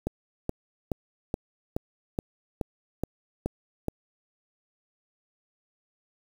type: click train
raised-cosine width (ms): 2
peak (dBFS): -14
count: 10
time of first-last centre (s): 0.07-3.884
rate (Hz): 2.36
effects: 7-bit